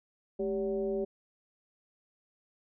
sine tone with frequency modulation, 392 Hz, G4, in tune, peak -29 dBFS, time 0.39-1.05 s, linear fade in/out 10 ms, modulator 178 Hz, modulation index 0.87, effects none

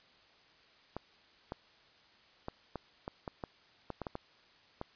clicks, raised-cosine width 1 ms, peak -24 dBFS, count 12, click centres 0.966 / 1.521 / 2.484 / 2.757 / 3.079 / 3.278 / 3.438 / 3.903 / 4.017 / 4.068 / 4.154 / 4.814 s, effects white hiss -63 dBFS RMS until 4.95 s + resampled to 11025 Hz

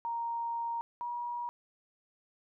sine tone pair in turn, 932.3 / 958.5 Hz, A#5 / A#5, 0 / +48 cents, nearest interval unison, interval 48 cents, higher second, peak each -32 / -34 dBFS, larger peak first, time 0.05-0.81 / 1.01-1.49 s, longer first, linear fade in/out 0 ms, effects none

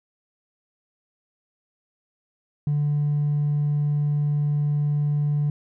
sine tone with hard clipping, 146.83 Hz, D3, in tune, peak -20 dBFS, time 2.67-5.5 s, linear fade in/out 2 ms, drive 1 dB, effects none

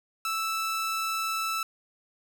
sawtooth tone, 1318.5 Hz, E6, in tune, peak -24 dBFS, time 0.25-1.63 s, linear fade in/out 2 ms, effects 11-bit

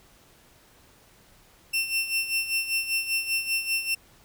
sawtooth tone with tremolo, 2700 Hz, E7, 41 cents sharp, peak -19 dBFS, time 1.73-3.95 s, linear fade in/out 10 ms, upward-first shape sine, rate 5.1 Hz, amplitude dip 70%, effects pink hiss -57 dBFS RMS until 4.24 s

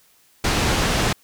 pink low-pass noise, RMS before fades -20 dBFS, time 0.44-1.13 s, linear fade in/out 5 ms, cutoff 6800 Hz, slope 12 dB/octave, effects white hiss -57 dBFS RMS until 1.23 s

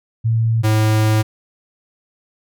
sine / square tone pair in turn, 113.5 / 108.58 Hz, A#2 / A2, -46 / -22 cents, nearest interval minor second, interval 76 cents, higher first, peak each -13 dBFS, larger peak neither, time 0.24-0.63 / 0.63-1.23 s, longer second, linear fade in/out 20 ms, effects none

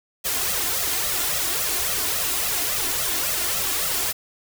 white noise with flanger, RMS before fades -24 dBFS, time 0.24-4.13 s, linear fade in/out 20 ms, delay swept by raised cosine 1.5 to 2.9 ms, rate 3.6 Hz, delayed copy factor +0.8, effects none

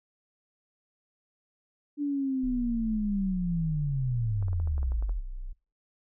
sine linear sweep, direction down, 293.7 to 36.71 Hz, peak -26 dBFS, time 1.97-5.21 s, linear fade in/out 50 ms
sine tone, 31.38 Hz, B0, 28 cents sharp, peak -34 dBFS, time 2.43-5.53 s, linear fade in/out 10 ms
clicks, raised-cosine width 1 ms, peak -33 dBFS, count 10, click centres 4.426 / 4.483 / 4.531 / 4.6 / 4.674 / 4.78 / 4.83 / 4.92 / 5.025 / 5.094 s
effects noise-tail reverb RT60 0.4 s tail -24 dB re dry

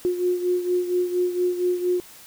sine beating tone pair, 357.7 / 362 Hz, F4 / F#4, +41 / -38 cents, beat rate 4.3 Hz, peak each -21 / -27 dBFS, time 0.05-2 s, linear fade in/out 0 ms, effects white hiss -46 dBFS RMS until 2.26 s

